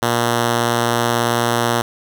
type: tone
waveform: 5% pulse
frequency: 118.4 Hz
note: A#2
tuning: 27 cents sharp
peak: -4 dBFS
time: 0.02-1.82 s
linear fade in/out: 5 ms
effects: none